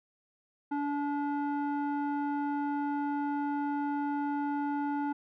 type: tone with low-pass filter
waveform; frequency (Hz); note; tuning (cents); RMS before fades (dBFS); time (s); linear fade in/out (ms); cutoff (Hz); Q
square; 287.8; D4; -35; -32; 0.71-5.13; 10; 1100; 3
effects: none